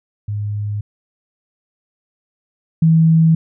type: tone pair in turn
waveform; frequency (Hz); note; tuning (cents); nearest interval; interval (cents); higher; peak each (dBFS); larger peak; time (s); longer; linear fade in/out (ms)
sine; 103.83 / 162.08; G#2 / E3; 0 / -29; minor sixth; 771; second; -19 / -8; second; 0.28-0.81 / 2.82-3.35; neither; 5
effects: none